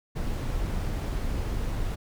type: noise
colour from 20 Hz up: brown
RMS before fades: -29 dBFS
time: 0.15-1.96 s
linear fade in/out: 20 ms
effects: none